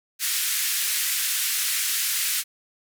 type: band-pass noise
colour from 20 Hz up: white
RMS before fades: -25 dBFS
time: 0.19-2.44 s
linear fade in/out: 50 ms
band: 1600 to 15000 Hz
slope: 24 dB/octave
effects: none